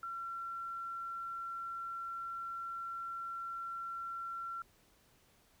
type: tone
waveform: sine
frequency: 1360 Hz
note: F6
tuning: 46 cents flat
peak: -39 dBFS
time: 0.03-4.62 s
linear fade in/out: 2 ms
effects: pink hiss -68 dBFS RMS until 5.6 s